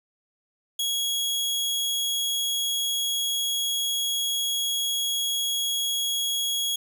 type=tone; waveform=sawtooth; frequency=3322 Hz; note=G#7; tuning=in tune; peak=-21 dBFS; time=0.79-6.76 s; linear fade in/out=5 ms; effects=none